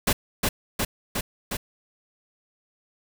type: noise with echo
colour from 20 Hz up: pink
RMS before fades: -21 dBFS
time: 0.07-0.13 s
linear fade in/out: 5 ms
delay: 360 ms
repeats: 4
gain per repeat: -2 dB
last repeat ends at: 1.57 s
effects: none